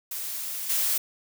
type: noise with level steps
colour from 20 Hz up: blue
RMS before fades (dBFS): -33 / -25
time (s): 0.11-0.98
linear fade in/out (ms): 5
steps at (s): 0.69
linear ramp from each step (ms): 10
effects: none